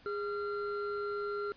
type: tone pair together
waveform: triangle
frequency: 409.9 / 1375.6 Hz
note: G#4 / F6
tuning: -23 / -27 cents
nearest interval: octave + major sixth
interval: 2096 cents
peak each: -33 / -37 dBFS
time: 0.06-1.52 s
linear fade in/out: 0 ms
effects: pink hiss -60 dBFS RMS until 1.56 s + resampled to 11025 Hz